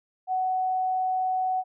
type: tone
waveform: sine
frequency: 746 Hz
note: F#5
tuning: 14 cents sharp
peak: -23 dBFS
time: 0.27-1.64 s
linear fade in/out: 50 ms
effects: none